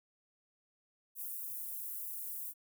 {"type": "high-pass noise", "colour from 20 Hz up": "pink", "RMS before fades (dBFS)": -42, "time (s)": [1.15, 2.54], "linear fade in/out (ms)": 50, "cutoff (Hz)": 12000, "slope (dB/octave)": 24, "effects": []}